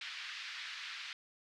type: band-pass noise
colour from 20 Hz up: pink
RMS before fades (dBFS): -45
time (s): 0.01-1.13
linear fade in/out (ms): 2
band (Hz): 1600 to 4500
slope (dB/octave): 24
effects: none